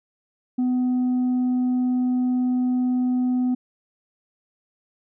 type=tone; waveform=sine; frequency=251 Hz; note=B3; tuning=28 cents sharp; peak=-16 dBFS; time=0.58-3.55 s; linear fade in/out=10 ms; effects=tanh soft clip ceiling -18 dBFS